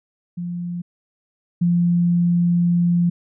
sine tone pair in turn, 174.61 / 173.5 Hz, F3 / F3, 0 / -11 cents, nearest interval unison, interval 11 cents, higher first, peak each -24 / -14 dBFS, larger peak second, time 0.37-0.82 / 1.61-3.1 s, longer second, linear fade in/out 10 ms, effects none

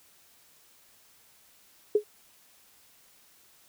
sine tone with exponential decay, 419.1 Hz, G#4, 16 cents sharp, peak -15 dBFS, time 1.95-2.04 s, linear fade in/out 5 ms, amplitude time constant 19 ms, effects white hiss -60 dBFS RMS until 3.68 s

